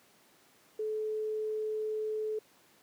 sine tone, 431.7 Hz, A4, 33 cents flat, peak -31 dBFS, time 0.79-2.39 s, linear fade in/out 5 ms, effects pink hiss -63 dBFS RMS until 2.82 s + high-pass 200 Hz 12 dB/octave

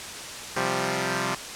5% pulse chord, C suspended fourth, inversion none, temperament equal, 130.81 / 174.61 / 196 Hz, C3 / F3 / G3, 0 / 0 / 0 cents, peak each -18 dBFS, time 0.56-1.35 s, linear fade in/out 5 ms, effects white hiss -36 dBFS RMS until 1.55 s + low-pass 8000 Hz 12 dB/octave

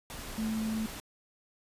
sine tone in noise, 220 Hz, A3, in tune, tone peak -30 dBFS, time 0.38-0.86 s, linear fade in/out 0 ms, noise pink, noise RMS -42 dBFS, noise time 0.1-1 s, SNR +9 dB, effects resampled to 32000 Hz

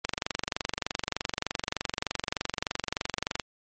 click train, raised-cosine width 0.2 ms, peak -10 dBFS, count 79, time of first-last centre 0.05-3.398 s, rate 23.3 Hz, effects MP3 32 kbps

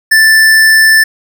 square tone, 1763 Hz, A6, 3 cents sharp, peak -4 dBFS, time 0.11-1.04 s, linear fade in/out 10 ms, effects 7-bit

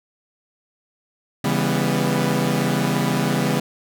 sawtooth chord, C# half-diminished seventh, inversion none, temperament equal with one note detuned, 138.59 / 164.81 / 199.54 / 246.9 Hz, C#3 / E3 / G3 / B3, 0 / 0 / +31 / 0 cents, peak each -20 dBFS, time 1.44-3.6 s, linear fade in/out 5 ms, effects none

